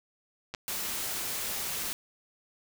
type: clicks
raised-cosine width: 0.2 ms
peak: -19 dBFS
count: 2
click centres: 0.54 / 0.548 s
type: noise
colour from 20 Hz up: white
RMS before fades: -34 dBFS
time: 0.68-1.93 s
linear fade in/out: 0 ms
effects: none